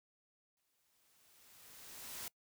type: noise with exponential growth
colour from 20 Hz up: white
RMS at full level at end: -44 dBFS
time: 0.57-2.28 s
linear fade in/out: 1 ms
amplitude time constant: 370 ms
effects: noise-tail reverb RT60 0.1 s tail -23 dB re dry